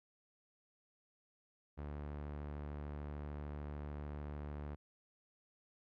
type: tone with low-pass filter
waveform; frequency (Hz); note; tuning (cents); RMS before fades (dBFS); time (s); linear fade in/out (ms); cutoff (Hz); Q
sawtooth; 73.42; D2; 0; -45; 1.77-4.76; 20; 1600; 0.69
effects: none